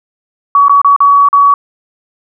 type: tone with dropouts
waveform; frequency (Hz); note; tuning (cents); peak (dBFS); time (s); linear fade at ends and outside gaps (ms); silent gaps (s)
sine; 1131; C#6; +34; -3; 0.55-1.54; 2; 0.683-0.695 / 0.816-0.846 / 0.963-1.004 / 1.287-1.329
effects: none